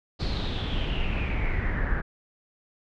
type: noise with low-pass filter sweep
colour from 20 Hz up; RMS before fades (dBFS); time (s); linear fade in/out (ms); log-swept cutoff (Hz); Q
brown; -27; 0.19-2.02; 20; 4400 to 1600; 7.2
effects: none